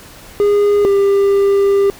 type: tone pair in turn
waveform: triangle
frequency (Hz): 409.8 / 397.7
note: G#4 / G4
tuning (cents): -23 / +25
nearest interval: minor second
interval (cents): 52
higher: first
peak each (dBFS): -7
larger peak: neither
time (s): 0.4-0.85 / 0.85-1.9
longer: second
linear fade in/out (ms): 0
effects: pink hiss -38 dBFS RMS until 1.99 s